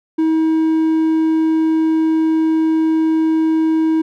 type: tone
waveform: triangle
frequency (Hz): 319.3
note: D#4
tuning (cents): +45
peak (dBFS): -10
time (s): 0.18-4.02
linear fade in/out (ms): 10
effects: none